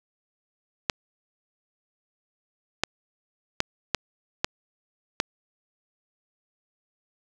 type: clicks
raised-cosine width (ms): 0.2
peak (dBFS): -4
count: 6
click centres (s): 0.898 / 2.836 / 3.604 / 3.947 / 4.445 / 5.201
effects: none